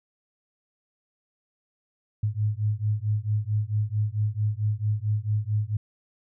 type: beating tone pair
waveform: sine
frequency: 103.83 / 108.33 Hz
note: G#2 / A2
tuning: 0 / -26 cents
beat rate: 4.5 Hz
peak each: -26 dBFS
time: 2.23-5.77 s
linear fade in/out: 5 ms
effects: none